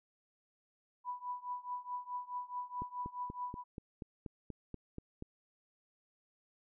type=tone with tremolo; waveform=sine; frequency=987.8 Hz; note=B5; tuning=in tune; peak=-35 dBFS; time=1.04-3.64 s; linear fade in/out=50 ms; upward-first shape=triangle; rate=4.7 Hz; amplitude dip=95%
type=click train; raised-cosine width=3 ms; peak=-30 dBFS; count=11; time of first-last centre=2.82-5.224 s; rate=4.16 Hz
effects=none